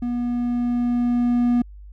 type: tone with level ramp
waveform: triangle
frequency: 241.9 Hz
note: B3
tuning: 36 cents flat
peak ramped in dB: -20 to -13 dBFS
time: 0.02-1.62 s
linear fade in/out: 5 ms
effects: added 50 Hz sine -38 dBFS peak until 1.92 s